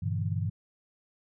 sine chord, E half-diminished seventh, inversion first, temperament just, 98.89 / 118.67 / 148.33 / 164.81 Hz, G2 / Bb2 / D3 / E3, +16 / +31 / +18 / 0 cents, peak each -30 / -34 / -36 / -35 dBFS, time 0.02-0.5 s, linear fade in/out 10 ms, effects none

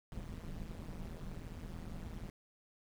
brown noise with amplitude modulation, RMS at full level -41 dBFS, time 0.12-2.3 s, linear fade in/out 0 ms, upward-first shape sine, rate 165 Hz, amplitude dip 95%, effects none

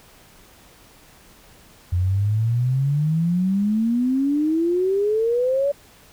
sine exponential sweep, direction up, 87 to 576 Hz, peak -17 dBFS, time 1.92-5.72 s, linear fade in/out 10 ms, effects pink hiss -50 dBFS RMS until 6.12 s

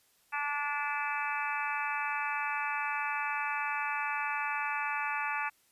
harmonic tone, 290.4 Hz, D4, 19 cents flat, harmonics 3 / 4 / 5 / 6 / 7 / 8 / 9, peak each -36 / -38 / -38 / -39 / -44 / -40 / -39 dBFS, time 0.32-5.5 s, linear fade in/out 20 ms, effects white hiss -68 dBFS RMS until 5.71 s + resampled to 32000 Hz

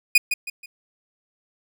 40% pulse tone with echo, 2467 Hz, D#7, 15 cents flat, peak -10 dBFS, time 0.15-0.18 s, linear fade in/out 5 ms, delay 160 ms, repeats 3, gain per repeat -9 dB, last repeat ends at 0.66 s, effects none

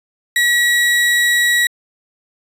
35% pulse tone, 1922 Hz, B6, 48 cents flat, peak -10 dBFS, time 0.36-1.67 s, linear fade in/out 2 ms, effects resampled to 32000 Hz

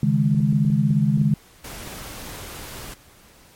sine chord, C# suspended second, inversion none, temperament equal, 138.59 / 155.56 / 207.7 Hz, C#3 / D#3 / G#3, 0 / 0 / 0 cents, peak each -20 dBFS, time 0.03-1.34 s, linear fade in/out 2 ms
clicks, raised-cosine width 3 ms, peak -24 dBFS, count 9, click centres 0.346 / 0.404 / 0.527 / 0.65 / 0.701 / 0.906 / 1.175 / 1.215 / 1.875 s
pink noise, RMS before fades -36 dBFS, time 1.64-2.94 s, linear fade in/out 5 ms
effects pink hiss -51 dBFS RMS until 3.55 s + MP3 64 kbps

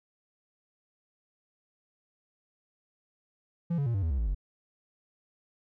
triangle tone with pitch steps, 170 / 141.31 / 117.46 / 97.64 / 81.16 / 67.46 / 56.08 / 46.62 Hz, F3 / C#3 / A#2 / G2 / E2 / C#2 / A1 / F#1, -46 / +34 / +14 / -6 / -26 / -46 / +34 / +14 cents, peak -24 dBFS, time 3.7-4.348 s, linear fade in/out 10 ms, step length 81 ms, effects none

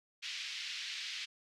pink band-pass noise, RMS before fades -42 dBFS, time 0.22-1.26 s, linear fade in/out 20 ms, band 2200 to 5100 Hz, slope 24 dB/octave, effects none

